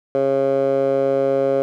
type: tone with band-pass filter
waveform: 15% pulse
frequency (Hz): 136.3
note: C#3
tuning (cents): -29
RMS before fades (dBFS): -18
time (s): 0.15-1.62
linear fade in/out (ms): 0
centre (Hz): 530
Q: 3.4
effects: none